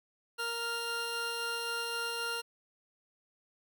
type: tone pair together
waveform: 20% pulse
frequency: 466.9 / 1396.9 Hz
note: A#4 / F6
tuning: +3 / 0 cents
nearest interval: octave + perfect fifth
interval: 1897 cents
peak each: -34 / -30 dBFS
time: 0.38-2.42 s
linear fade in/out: 20 ms
effects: none